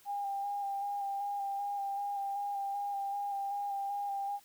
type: tone with vibrato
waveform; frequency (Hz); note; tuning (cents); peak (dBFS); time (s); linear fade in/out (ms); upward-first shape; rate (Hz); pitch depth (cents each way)
sine; 802; G5; +39; -33; 0.05-4.4; 50; square; 2.6; 17
effects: white hiss -62 dBFS RMS until 4.44 s